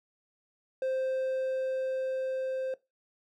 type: tone with level ramp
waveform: triangle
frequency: 523.3 Hz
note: C5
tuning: in tune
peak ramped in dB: -26 to -29 dBFS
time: 0.82-2.74 s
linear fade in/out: 2 ms
effects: noise-tail reverb RT60 0.2 s tail -18 dB re dry